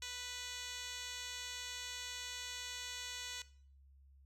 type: tone with band-pass filter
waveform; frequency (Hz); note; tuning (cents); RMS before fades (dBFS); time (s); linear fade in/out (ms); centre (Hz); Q
10% pulse; 493.9; B4; 0; -45; 0.02-3.42; 2; 4900; 3.6
effects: noise-tail reverb RT60 0.5 s tail -18 dB re dry + added 68 Hz sine -60 dBFS peak until 4.25 s